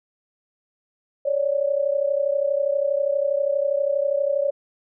sine tone pair together, 554.4 / 586.8 Hz, C#5 / D5, 0 / -2 cents, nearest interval minor second, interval 98 cents, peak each -21 / -23 dBFS, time 1.25-4.51 s, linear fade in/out 10 ms, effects none

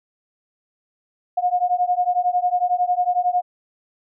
sine beating tone pair, 713 / 724 Hz, F5 / F#5, +36 / -38 cents, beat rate 11 Hz, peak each -20 dBFS, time 1.37-3.42 s, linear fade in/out 10 ms, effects none

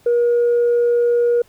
sine tone, 477.3 Hz, A#4, 41 cents sharp, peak -11 dBFS, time 0.06-1.42 s, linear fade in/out 5 ms, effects tanh soft clip ceiling -10 dBFS + pink hiss -54 dBFS RMS until 1.48 s

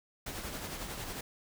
pink noise with tremolo, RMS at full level -39 dBFS, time 0.26-1.21 s, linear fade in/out 5 ms, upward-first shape sine, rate 11 Hz, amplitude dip 40%, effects none

